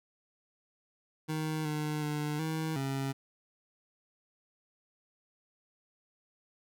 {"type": "tone with pitch steps", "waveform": "25% pulse", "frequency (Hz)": [156.2, 151.6, 149.5, 158.8, 136], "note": ["D#3", "D#3", "D3", "D#3", "C#3"], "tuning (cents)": [7, -45, 31, 36, -33], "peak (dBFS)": -28, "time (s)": [1.28, 3.13], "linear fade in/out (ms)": 20, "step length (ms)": 370, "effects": []}